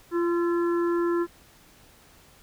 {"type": "harmonic tone with a mistuned harmonic", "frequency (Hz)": 344, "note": "F4", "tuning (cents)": -26, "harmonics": [1, 3, 4, 5], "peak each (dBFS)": [-22, -34, -36, -40], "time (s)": [0.11, 1.27], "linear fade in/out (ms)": 50, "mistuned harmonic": 4, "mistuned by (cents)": -32, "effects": ["pink hiss -55 dBFS RMS until 2.42 s"]}